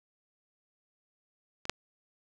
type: clicks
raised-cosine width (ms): 0.2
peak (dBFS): -23 / -9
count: 2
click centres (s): 1.654 / 1.696
effects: none